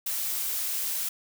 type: noise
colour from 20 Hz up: blue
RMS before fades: -30 dBFS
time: 0.06-1.09 s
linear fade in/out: 5 ms
effects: none